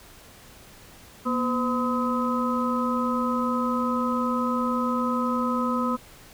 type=harmonic tone with a mistuned harmonic; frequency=254.3 Hz; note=C4; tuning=49 cents flat; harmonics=1 / 2 / 4 / 5; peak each=-25 / -31 / -30 / -28 dBFS; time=1.25-5.97 s; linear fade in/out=20 ms; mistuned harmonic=1; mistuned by=-94 cents; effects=pink hiss -49 dBFS RMS until 6.33 s